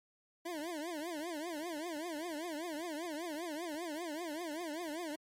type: tone with vibrato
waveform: 25% pulse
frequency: 322.4 Hz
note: E4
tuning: 38 cents flat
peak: -35 dBFS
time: 0.45-5.16 s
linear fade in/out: 10 ms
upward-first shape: triangle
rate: 5.1 Hz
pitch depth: 210 cents each way
effects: MP3 64 kbps